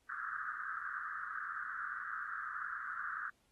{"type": "band-pass noise", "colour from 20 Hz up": "pink", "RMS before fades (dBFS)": -42, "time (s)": [0.09, 3.3], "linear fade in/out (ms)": 5, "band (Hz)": [1200, 1700], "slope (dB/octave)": 96, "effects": ["pink hiss -75 dBFS RMS until 3.51 s", "AAC 32 kbps"]}